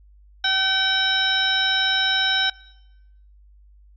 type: harmonic tone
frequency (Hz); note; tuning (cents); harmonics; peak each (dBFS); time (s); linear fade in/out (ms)
766; G5; -40; 1 / 2 / 3 / 4 / 5 / 7; -29 / -22 / -33 / -27 / -22 / -28; 0.44-2.5; 5
effects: noise-tail reverb RT60 0.9 s tail -22 dB re dry + added 50 Hz sine -48 dBFS peak until 3.96 s